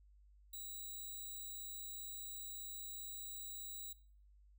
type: tone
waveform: 5% pulse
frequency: 3893 Hz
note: B7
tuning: 26 cents flat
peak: -38 dBFS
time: 0.53-3.93 s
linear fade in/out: 5 ms
effects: noise-tail reverb RT60 0.5 s tail -19 dB re dry + added 50 Hz sine -62 dBFS peak until 4.58 s